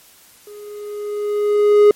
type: tone with level ramp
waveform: triangle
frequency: 415.3 Hz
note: G#4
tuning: in tune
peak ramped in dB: -33 to -3 dBFS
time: 0.47-1.91 s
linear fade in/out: 2 ms
effects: white hiss -48 dBFS RMS until 1.95 s + MP3 64 kbps